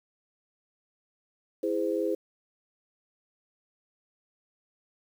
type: chord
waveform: sine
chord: E augmented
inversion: none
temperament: just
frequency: 329.6 / 412 / 515 Hz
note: E4 / G#4 / B#4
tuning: 0 / -14 / -28 cents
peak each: -30 dBFS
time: 1.63-2.15 s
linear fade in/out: 5 ms
effects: 9-bit